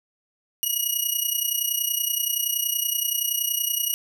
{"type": "tone with amplitude modulation", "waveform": "5% pulse", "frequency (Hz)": 2900, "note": "F#7", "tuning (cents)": -35, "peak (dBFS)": -11, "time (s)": [0.63, 3.94], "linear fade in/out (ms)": 0, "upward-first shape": "sine", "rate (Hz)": 30.6, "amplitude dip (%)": 75, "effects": []}